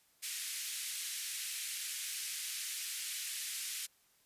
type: band-pass noise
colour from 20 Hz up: white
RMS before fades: -41 dBFS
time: 0.22-3.87 s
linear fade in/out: 20 ms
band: 1900 to 12000 Hz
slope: 24 dB/octave
effects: white hiss -70 dBFS RMS until 4.25 s + resampled to 32000 Hz